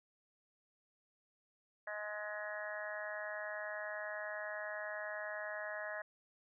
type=harmonic tone; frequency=210 Hz; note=G#3; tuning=19 cents sharp; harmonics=3 / 4 / 5 / 6 / 7 / 8 / 9; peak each=-44 / -53 / -52 / -54 / -52 / -45 / -48 dBFS; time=1.87-6.02 s; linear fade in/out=5 ms; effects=none